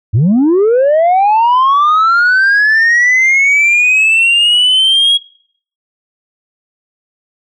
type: linear sweep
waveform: sine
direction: up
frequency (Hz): 93.4 to 3322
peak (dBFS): -4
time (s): 0.13-5.18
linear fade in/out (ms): 20
effects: noise-tail reverb RT60 0.6 s tail -25 dB re dry + tanh soft clip ceiling -5 dBFS